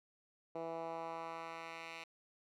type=tone with band-pass filter sweep; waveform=10% pulse; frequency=164.81 Hz; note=E3; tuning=in tune; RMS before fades=-45 dBFS; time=0.55-2.04 s; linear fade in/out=5 ms; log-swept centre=540 to 2600 Hz; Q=1.4; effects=none